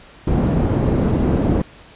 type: low-pass noise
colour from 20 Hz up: white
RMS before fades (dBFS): -17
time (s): 0.27-1.62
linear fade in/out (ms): 5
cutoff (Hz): 290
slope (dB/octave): 12
effects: pink hiss -44 dBFS RMS until 1.95 s + resampled to 8000 Hz